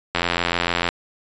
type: click train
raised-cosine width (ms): 0.3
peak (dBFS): -3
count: 65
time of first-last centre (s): 0.15-0.889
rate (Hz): 86.6
effects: resampled to 16000 Hz